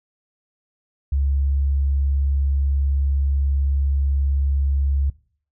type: tone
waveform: sine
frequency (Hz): 69.3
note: C#2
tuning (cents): 0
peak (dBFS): -17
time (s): 1.12-5.1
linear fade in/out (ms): 5
effects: noise-tail reverb RT60 0.5 s tail -20 dB re dry